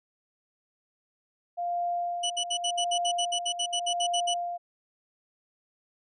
sine tone with tremolo, 698.5 Hz, F5, in tune, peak -26 dBFS, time 1.57-4.58 s, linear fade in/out 20 ms, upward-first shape sine, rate 0.87 Hz, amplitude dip 60%
sawtooth tone bursts, 2960 Hz, F#7, in tune, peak -23 dBFS, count 16, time 2.23-4.342 s, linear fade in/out 10 ms, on 72 ms, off 64 ms
effects resampled to 24000 Hz

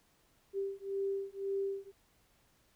sine beating tone pair, 392 / 393.9 Hz, G4 / G4, 0 / +8 cents, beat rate 1.9 Hz, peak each -37 / -37 dBFS, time 0.53-1.92 s, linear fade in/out 50 ms, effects pink hiss -70 dBFS RMS until 2.75 s

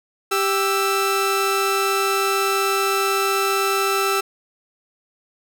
sawtooth tone pair together, 392.9 / 1321.6 Hz, G4 / E6, +4 / +4 cents, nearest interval octave + major sixth, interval 2100 cents, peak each -17 dBFS, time 0.31-4.21 s, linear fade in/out 10 ms, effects none

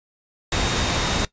sine tone in noise, 3713 Hz, A#7, 8 cents flat, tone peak -30 dBFS, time 0.52-1.25 s, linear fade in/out 2 ms, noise pink, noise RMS -22 dBFS, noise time 0.52-1.25 s, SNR -11 dB, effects noise-tail reverb RT60 0.1 s tail -18 dB re dry + resampled to 16000 Hz

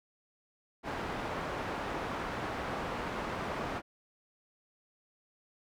white low-pass noise, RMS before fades -37 dBFS, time 0.83-3.82 s, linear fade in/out 50 ms, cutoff 1200 Hz, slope 12 dB/octave, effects none

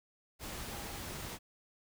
sine tone in noise, 810 Hz, G#5, 43 cents flat, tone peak -52 dBFS, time 0.67-1.01 s, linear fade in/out 50 ms, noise pink, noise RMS -43 dBFS, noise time 0.39-1.39 s, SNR -12 dB, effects none

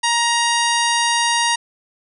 harmonic tone with a mistuned harmonic, 940 Hz, A#5, 14 cents sharp, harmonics 1 / 2 / 3 / 4 / 5 / 6 / 7 / 9 / 10, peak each -19 / -22 / -24 / -25 / -26 / -27 / -27 / -29 / -29 dBFS, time 0.03-1.56 s, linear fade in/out 10 ms, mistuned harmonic 6, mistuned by +23 cents, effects none

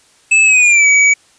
square tone with pitch glide, 2612 to 2274 Hz, E7 to C#7, -17 to +44 cents, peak -7 dBFS, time 0.31-1.14 s, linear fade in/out 10 ms, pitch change -239 cents, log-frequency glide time 0.44-0.87 s, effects white hiss -50 dBFS RMS until 1.38 s + resampled to 22050 Hz

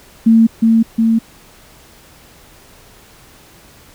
sine tone with echo, 225.9 Hz, A3, 46 cents sharp, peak -5 dBFS, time 0.26-0.47 s, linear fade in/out 10 ms, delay 360 ms, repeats 2, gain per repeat -2 dB, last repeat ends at 1.19 s, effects pink hiss -44 dBFS RMS until 3.94 s

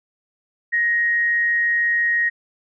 sine tone with frequency modulation, 1878 Hz, A#6, 12 cents sharp, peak -16 dBFS, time 0.72-2.3 s, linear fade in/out 20 ms, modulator 170 Hz, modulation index 0.22, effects none

